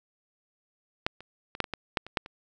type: clicks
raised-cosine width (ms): 0.3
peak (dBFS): -9 / -29 / -24 / -8 / -21 / -16 / -9 / -26 / -9 / -26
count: 10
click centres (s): 1.065 / 1.206 / 1.551 / 1.603 / 1.642 / 1.737 / 1.972 / 2.066 / 2.172 / 2.261
effects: none